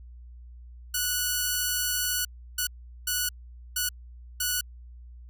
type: tone bursts at uneven times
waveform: 5% pulse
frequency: 1474 Hz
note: F#6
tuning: 7 cents flat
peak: -14 dBFS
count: 5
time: 0.94-2.25 / 2.58-2.67 / 3.07-3.29 / 3.76-3.89 / 4.4-4.61 s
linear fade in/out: 5 ms
effects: added 60 Hz sine -43 dBFS peak until 5.29 s